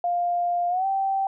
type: tone with pitch glide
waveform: sine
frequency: 701 to 777.8 Hz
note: F5 to G5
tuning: +6 to -14 cents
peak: -21 dBFS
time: 0.04-1.27 s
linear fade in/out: 2 ms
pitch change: +180 cents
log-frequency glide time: 0.69-0.86 s
effects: none